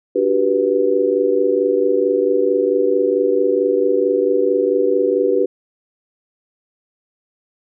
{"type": "chord", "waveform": "sine", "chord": "G major seventh", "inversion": "second", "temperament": "just", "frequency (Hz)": [294, 367.5, 392, 490], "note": ["D4", "F#4", "G4", "B4"], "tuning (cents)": [2, -12, 0, -14], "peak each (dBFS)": [-23, -21, -17, -17], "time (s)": [0.15, 5.46], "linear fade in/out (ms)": 10, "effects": []}